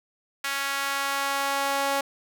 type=tone with high-pass filter sweep; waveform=sawtooth; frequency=277.2 Hz; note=C#4; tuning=in tune; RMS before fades=-27 dBFS; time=0.44-2.01 s; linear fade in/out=5 ms; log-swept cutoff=1600 to 670 Hz; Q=1.4; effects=none